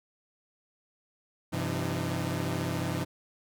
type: tone cluster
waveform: sawtooth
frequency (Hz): 96.9 / 129.7 / 168.2 / 305.3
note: G2 / C3 / E3 / D#4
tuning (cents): -20 / -15 / +35 / -33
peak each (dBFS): -32 / -30 / -30 / -33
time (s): 1.52-3.05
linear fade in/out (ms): 20
effects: none